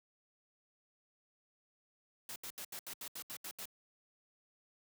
white noise bursts, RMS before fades -45 dBFS, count 10, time 2.29-3.655 s, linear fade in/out 2 ms, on 69 ms, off 75 ms, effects high-pass 100 Hz 12 dB/octave

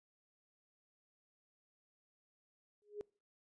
sine tone with exponential growth, 415.3 Hz, G#4, in tune, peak -37 dBFS, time 2.82-3.01 s, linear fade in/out 0 ms, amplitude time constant 40 ms, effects noise-tail reverb RT60 0.4 s tail -25 dB re dry + resampled to 22050 Hz

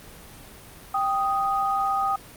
sine tone pair together, 785.6 / 1244.5 Hz, G5 / D#6, +4 / 0 cents, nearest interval minor sixth, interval 796 cents, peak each -24 dBFS, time 0.94-2.16 s, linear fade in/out 5 ms, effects pink hiss -45 dBFS RMS until 2.36 s + Opus 32 kbps

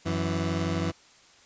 20% pulse tone pair together, 92.15 / 164.81 Hz, F#2 / E3, -7 / 0 cents, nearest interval minor seventh, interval 1007 cents, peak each -24 dBFS, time 0.05-0.92 s, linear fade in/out 20 ms, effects white hiss -56 dBFS RMS until 1.45 s + resampled to 16000 Hz

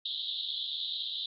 white band-pass noise, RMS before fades -36 dBFS, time 0.05-1.26 s, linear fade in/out 5 ms, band 3300 to 4000 Hz, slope 96 dB/octave, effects none

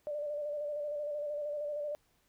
sine tone with vibrato, 590 Hz, D5, 8 cents sharp, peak -34 dBFS, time 0.07-1.95 s, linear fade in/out 0 ms, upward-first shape square, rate 13 Hz, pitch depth 29 cents each way, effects pink hiss -72 dBFS RMS until 2.28 s

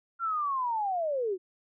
sine linear sweep, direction down, 1387 to 349.2 Hz, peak -27 dBFS, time 0.19-1.38 s, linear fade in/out 50 ms, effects none

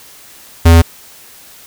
square tone, 83.3 Hz, E2, 19 cents sharp, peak -3 dBFS, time 0.65-0.82 s, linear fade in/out 10 ms, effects white hiss -39 dBFS RMS until 1.66 s

